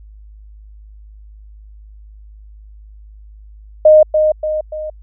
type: tone with echo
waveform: sine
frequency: 617 Hz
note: D#5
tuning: 15 cents flat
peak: -3 dBFS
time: 3.85-4.03 s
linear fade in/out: 5 ms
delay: 290 ms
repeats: 3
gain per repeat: -6 dB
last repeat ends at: 4.9 s
effects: added 52 Hz sine -36 dBFS peak until 5.02 s